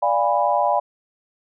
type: chord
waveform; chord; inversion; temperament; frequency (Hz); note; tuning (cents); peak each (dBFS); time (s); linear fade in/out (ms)
sine; D diminished seventh; none; equal with one note detuned; 587.3 / 698.5 / 819.2 / 987.8; D5 / F5 / Ab5 / Cb6; 0 / 0 / -24 / 0; -22 / -22 / -21 / -22; 0.02-0.8; 10
effects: none